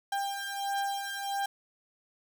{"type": "beating tone pair", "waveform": "35% pulse", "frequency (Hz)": [795, 796.5], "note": ["G5", "G5"], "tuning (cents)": [24, 27], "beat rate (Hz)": 1.5, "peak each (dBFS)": [-32, -33], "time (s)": [0.12, 1.46], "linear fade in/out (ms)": 5, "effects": ["11-bit"]}